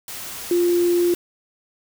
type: tone in noise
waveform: sine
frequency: 349.2 Hz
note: F4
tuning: in tune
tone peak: -15 dBFS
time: 0.51-1.14 s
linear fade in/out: 2 ms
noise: white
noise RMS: -33 dBFS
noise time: 0.08-1.15 s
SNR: +15 dB
effects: none